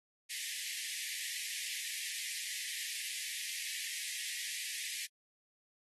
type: high-pass noise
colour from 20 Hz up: pink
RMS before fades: -41 dBFS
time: 0.29-5.07 s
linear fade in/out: 20 ms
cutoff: 1800 Hz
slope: 96 dB/octave
effects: AAC 32 kbps